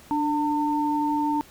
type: tone pair together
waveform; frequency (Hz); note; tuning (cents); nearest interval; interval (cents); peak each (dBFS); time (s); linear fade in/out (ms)
sine; 295.1 / 903; D4 / A5; +8 / +45; octave + perfect fifth; 1937; -24; 0.11-1.41; 0
effects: pink hiss -50 dBFS RMS until 1.5 s